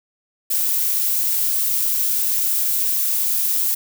violet noise with amplitude modulation, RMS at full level -18 dBFS, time 0.5-3.75 s, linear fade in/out 10 ms, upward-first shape sine, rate 287 Hz, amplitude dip 35%, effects none

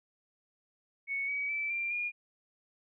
sine tone with pitch steps, 2217 / 2268 / 2319 / 2372 / 2426 Hz, C#7 / C#7 / D7 / D7 / D#7, 0 / +39 / -22 / +17 / -44 cents, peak -31 dBFS, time 1.07-2.12 s, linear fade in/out 50 ms, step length 210 ms, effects none

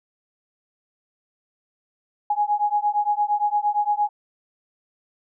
sine beating tone pair, 827 / 835.7 Hz, G#5 / G#5, -8 / +11 cents, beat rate 8.7 Hz, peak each -22 / -22 dBFS, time 2.3-4.09 s, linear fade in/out 5 ms, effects none

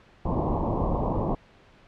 pink low-pass noise, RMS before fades -26 dBFS, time 0.25-1.35 s, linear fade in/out 5 ms, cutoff 1100 Hz, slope 96 dB/octave, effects pink hiss -55 dBFS RMS until 1.87 s + low-pass 3000 Hz 12 dB/octave

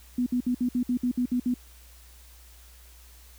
sine tone bursts, 246.9 Hz, B3, in tune, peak -22 dBFS, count 10, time 0.18-1.541 s, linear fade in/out 5 ms, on 83 ms, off 59 ms, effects added 60 Hz sine -50 dBFS peak until 3.38 s + white hiss -55 dBFS RMS until 3.38 s

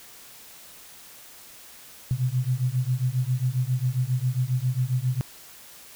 sine beating tone pair, 123.47 / 130.87 Hz, B2 / C3, 0 / +1 cents, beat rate 7.4 Hz, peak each -25 dBFS, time 2.11-5.21 s, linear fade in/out 0 ms, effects white hiss -47 dBFS RMS until 5.95 s

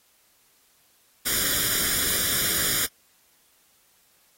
white noise with comb filter, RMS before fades -24 dBFS, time 1.25-2.87 s, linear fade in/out 20 ms, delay 0.57 ms, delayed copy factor +0.8, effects white hiss -62 dBFS RMS until 4.37 s + AAC 48 kbps

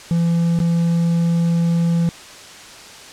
triangle tone with dropouts, 168.9 Hz, E3, 42 cents sharp, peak -12 dBFS, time 0.11-2.09 s, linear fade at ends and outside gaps 0 ms, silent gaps 0.59-0.602 s, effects white hiss -38 dBFS RMS until 3.12 s + low-pass 7000 Hz 12 dB/octave

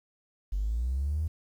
triangle linear sweep, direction up, 46.25 to 81.2 Hz, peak -23 dBFS, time 0.52-1.28 s, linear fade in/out 10 ms, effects tanh soft clip ceiling -24 dBFS + 10-bit

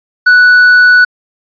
sine tone with tanh clipping, 1480 Hz, F#6, in tune, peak -3 dBFS, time 0.26-1.05 s, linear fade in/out 10 ms, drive 4 dB, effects resampled to 11025 Hz

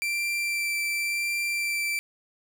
40% pulse tone with vibrato, 2349 Hz, D7, in tune, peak -25 dBFS, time 0.02-1.99 s, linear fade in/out 0 ms, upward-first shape sine, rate 0.92 Hz, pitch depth 9 cents each way, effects none

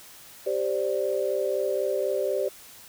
sine chord, G suspended fourth, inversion none, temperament equal, 392 / 523.3 / 587.3 Hz, G4 / C5 / D5, 0 / 0 / 0 cents, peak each -28 dBFS, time 0.46-2.49 s, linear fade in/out 10 ms, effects white hiss -48 dBFS RMS until 2.88 s

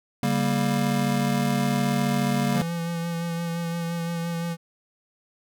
square chord, G diminished, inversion second, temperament just, 141.12 / 196 / 235.2 Hz, Db3 / G3 / Bb3, +31 / 0 / +16 cents, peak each -27 / -27 / -26 dBFS, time 0.23-2.62 s, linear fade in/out 2 ms
square tone with vibrato, 168.9 Hz, E3, 42 cents sharp, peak -27 dBFS, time 2.52-4.57 s, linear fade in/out 50 ms, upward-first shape sine, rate 5.8 Hz, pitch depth 20 cents each way
effects none

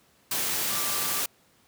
sine tone in noise, 1178 Hz, D6, 5 cents sharp, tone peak -38 dBFS, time 0.7-1.2 s, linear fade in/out 5 ms, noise white, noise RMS -28 dBFS, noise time 0.31-1.26 s, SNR -13 dB, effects pink hiss -62 dBFS RMS until 1.67 s + high-pass 100 Hz 12 dB/octave

